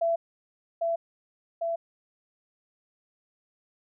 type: tone with echo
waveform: sine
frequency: 670 Hz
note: E5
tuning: 28 cents sharp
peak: -22 dBFS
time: 0.01-0.16 s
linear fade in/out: 10 ms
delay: 800 ms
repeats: 2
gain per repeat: -2 dB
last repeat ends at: 1.76 s
effects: none